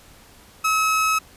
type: tone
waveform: 30% pulse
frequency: 1286 Hz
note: E6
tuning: 43 cents flat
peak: -15 dBFS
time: 0.64-1.19 s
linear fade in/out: 10 ms
effects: pink hiss -49 dBFS RMS until 1.36 s + resampled to 32000 Hz